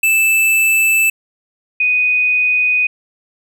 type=tone pair in turn; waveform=square / sine; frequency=2637 / 2489 Hz; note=E7 / D#7; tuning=0 / 0 cents; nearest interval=minor second; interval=100 cents; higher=first; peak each=-11 dBFS; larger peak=neither; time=0.03-1.1 / 1.8-2.87 s; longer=neither; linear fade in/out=5 ms; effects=none